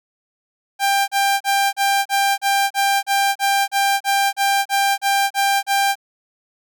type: tone bursts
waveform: sawtooth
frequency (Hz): 793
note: G5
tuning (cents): +20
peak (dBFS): -11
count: 16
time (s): 0.79-5.955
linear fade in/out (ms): 50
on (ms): 290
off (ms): 35
effects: none